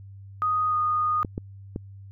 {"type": "tone with pitch glide", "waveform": "sine", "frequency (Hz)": [1244.5, 1231.6], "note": ["D#6", "D#6"], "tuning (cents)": [0, -18], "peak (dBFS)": -21, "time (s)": [0.42, 1.23], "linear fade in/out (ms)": 0, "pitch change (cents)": -18, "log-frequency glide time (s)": [0.69, 0.75]}
{"type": "clicks", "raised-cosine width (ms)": 3, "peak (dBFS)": -17, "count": 3, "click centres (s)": [1.248, 1.379, 1.761]}
{"effects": ["added 98 Hz sine -41 dBFS peak until 2.11 s"]}